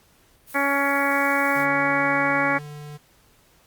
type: noise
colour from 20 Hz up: blue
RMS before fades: -41 dBFS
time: 0.46-1.67 s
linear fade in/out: 50 ms
type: harmonic tone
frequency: 280 Hz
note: C#4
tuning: 18 cents sharp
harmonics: 1 / 2 / 3 / 4 / 5 / 6 / 7 / 8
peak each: -27 / -27 / -27 / -27 / -27 / -27 / -27 / -27 dBFS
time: 0.54-2.59 s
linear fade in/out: 20 ms
type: tone with pitch glide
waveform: square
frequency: 147 to 147.94 Hz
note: D3 to D3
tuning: +2 to +13 cents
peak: -36 dBFS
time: 1.55-2.98 s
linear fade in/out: 20 ms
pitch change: +11 cents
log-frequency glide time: 1.92-2.67 s
effects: pink hiss -58 dBFS RMS until 3.66 s + Opus 48 kbps